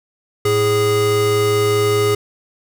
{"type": "tone pair together", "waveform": "square", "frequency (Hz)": [109.63, 413.9], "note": ["A2", "G#4"], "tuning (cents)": [-6, -6], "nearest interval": "octave + major seventh", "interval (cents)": 2300, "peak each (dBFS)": [-21, -15], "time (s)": [0.45, 2.15], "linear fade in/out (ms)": 5, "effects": []}